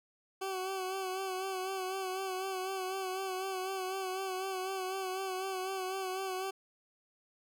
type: tone with vibrato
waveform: 20% pulse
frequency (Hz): 378.2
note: F#4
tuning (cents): +38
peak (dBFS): -30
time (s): 0.41-6.51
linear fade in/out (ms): 10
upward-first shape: sine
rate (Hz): 4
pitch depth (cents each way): 40
effects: none